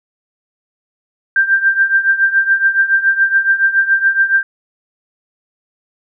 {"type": "tone with tremolo", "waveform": "sine", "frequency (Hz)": 1579, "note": "G6", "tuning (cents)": 12, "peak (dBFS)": -6, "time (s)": [1.36, 4.43], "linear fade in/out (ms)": 2, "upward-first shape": "triangle", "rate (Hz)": 7.1, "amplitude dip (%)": 85, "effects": []}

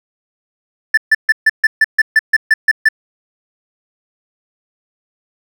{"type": "tone bursts", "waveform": "triangle", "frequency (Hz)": 1760, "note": "A6", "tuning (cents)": 0, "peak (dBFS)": -4, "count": 12, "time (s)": [0.94, 2.888], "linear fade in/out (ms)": 5, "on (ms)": 34, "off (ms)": 140, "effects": []}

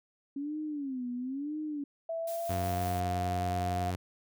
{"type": "tone with vibrato", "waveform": "sine", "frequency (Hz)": 274.1, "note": "C#4", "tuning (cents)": -19, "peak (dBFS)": -33, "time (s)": [0.36, 1.84], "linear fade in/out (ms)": 5, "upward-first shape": "sine", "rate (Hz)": 1, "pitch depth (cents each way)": 200}
{"type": "tone with pitch glide", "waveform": "sine", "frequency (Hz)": [659.3, 706.6], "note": ["E5", "F5"], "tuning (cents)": [0, 20], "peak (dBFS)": -32, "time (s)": [2.09, 3.91], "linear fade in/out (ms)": 5, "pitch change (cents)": 120, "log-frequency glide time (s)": [2.2, 2.85]}
{"type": "noise with tremolo", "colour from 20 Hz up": "blue", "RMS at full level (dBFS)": -45, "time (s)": [2.27, 3], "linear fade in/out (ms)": 5, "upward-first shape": "square", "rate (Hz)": 5.5, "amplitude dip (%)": 25}
{"type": "tone", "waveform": "sawtooth", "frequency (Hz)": 90.8, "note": "F#2", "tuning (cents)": -32, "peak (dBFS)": -28, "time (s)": [2.49, 3.96], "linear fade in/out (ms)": 10}
{"effects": []}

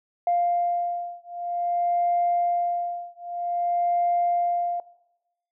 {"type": "beating tone pair", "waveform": "sine", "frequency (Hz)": [698.5, 699.02], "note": ["F5", "F5"], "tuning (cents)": [0, 1], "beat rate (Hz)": 0.52, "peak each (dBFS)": -24, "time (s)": [0.27, 4.8], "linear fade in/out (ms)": 2, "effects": ["noise-tail reverb RT60 0.9 s tail -19 dB re dry", "tanh soft clip ceiling -14 dBFS"]}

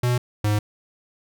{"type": "tone pair in turn", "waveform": "square", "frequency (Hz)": [122.9, 104.86], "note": ["B2", "G#2"], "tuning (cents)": [-8, 17], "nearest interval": "minor third", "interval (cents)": 275, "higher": "first", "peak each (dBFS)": -19, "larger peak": "neither", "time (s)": [[0.03, 0.18], [0.44, 0.59]], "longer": "neither", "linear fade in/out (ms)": 5, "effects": []}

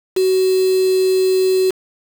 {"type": "tone with quantisation", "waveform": "sine", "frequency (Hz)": 375.1, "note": "F#4", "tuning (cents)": 24, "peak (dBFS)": -12, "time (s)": [0.16, 1.71], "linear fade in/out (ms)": 10, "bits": 4, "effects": []}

